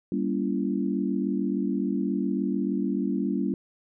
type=chord; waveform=sine; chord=G diminished seventh; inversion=none; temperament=just; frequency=196 / 235.2 / 282.2 / 338.7 Hz; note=G3 / Bb3 / Db4 / Fb4; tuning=0 / +16 / +31 / +47 cents; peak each=-28 / -30 / -29 / -32 dBFS; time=0.12-3.54 s; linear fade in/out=2 ms; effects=none